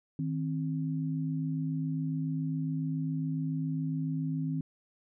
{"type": "tone pair together", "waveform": "sine", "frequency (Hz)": [157.3, 264.5], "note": ["D#3", "C4"], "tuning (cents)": [19, 19], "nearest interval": "major sixth", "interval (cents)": 900, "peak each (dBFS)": [-31, -34], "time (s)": [0.19, 4.61], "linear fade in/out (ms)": 2, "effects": []}